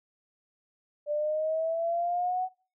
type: exponential sweep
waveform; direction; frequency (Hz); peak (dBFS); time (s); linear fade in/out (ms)
sine; up; 587.3 to 748; -26; 1.06-2.49; 50
effects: noise-tail reverb RT60 0.4 s tail -23 dB re dry